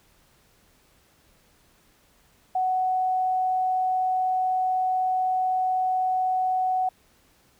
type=tone; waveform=sine; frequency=744 Hz; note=F#5; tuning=9 cents sharp; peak=-21 dBFS; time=2.55-6.89 s; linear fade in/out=5 ms; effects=pink hiss -61 dBFS RMS until 7.59 s